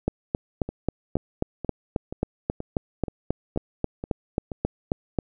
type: two click trains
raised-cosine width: 2 ms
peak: -9 / -18 dBFS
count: 20 / 9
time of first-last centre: 0.08-5.188 / 0.69-4.518 s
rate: 3.72 / 2.09 Hz
effects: none